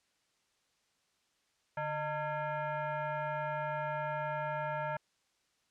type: tone with frequency modulation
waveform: sine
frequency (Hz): 146.83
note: D3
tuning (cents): 0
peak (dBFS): -33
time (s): 1.77-4.97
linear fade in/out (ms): 5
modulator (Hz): 759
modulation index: 1.8
effects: white hiss -75 dBFS RMS until 5.7 s + low-pass 7000 Hz 12 dB/octave